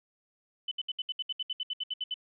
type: tone bursts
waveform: sine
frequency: 3010 Hz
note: F#7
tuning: 29 cents sharp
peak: -30 dBFS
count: 15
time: 0.68-2.142 s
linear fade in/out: 5 ms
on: 34 ms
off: 68 ms
effects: none